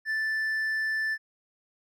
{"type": "tone with hard clipping", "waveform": "sine", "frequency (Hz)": 1760, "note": "A6", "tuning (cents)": 0, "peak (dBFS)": -27, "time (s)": [0.05, 1.18], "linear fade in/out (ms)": 50, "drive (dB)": 3, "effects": []}